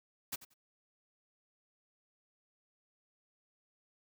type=noise with echo; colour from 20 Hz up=white; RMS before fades=-38 dBFS; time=0.32-0.36 s; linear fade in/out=10 ms; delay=91 ms; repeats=2; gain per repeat=-15 dB; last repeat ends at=0.542 s; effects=none